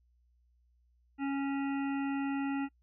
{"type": "harmonic tone", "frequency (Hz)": 276.5, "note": "C#4", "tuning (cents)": -4, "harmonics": [1, 3, 5, 7, 9, 10], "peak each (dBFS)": [-31, -41, -45, -48, -50, -51], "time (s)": [1.18, 2.69], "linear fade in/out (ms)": 50, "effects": ["noise-tail reverb RT60 0.1 s tail -25 dB re dry", "added 60 Hz sine -66 dBFS peak until 2.82 s"]}